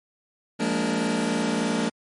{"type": "chord", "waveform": "sawtooth", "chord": "Bb dominant seventh", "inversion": "second", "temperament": "just", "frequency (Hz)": [174.81, 209.8, 233.1, 291.4], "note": ["F3", "Ab3", "Bb3", "D4"], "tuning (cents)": [2, 18, 0, -13], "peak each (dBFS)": [-27, -24, -22, -25], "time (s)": [0.59, 1.9], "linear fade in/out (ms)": 20, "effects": ["MP3 48 kbps"]}